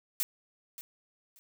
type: noise with echo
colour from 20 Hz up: blue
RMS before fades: -30 dBFS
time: 0.2-0.23 s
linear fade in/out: 0 ms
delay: 580 ms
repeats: 2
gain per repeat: -14 dB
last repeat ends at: 1.39 s
effects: none